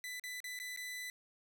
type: tone with dropouts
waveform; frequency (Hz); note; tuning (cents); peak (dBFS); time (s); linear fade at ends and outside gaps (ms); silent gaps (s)
sawtooth; 1995; B6; +17; -38; 0.04-1.1; 1; 0.197-0.238 / 0.403-0.442 / 0.59-0.599 / 0.763-0.773
effects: none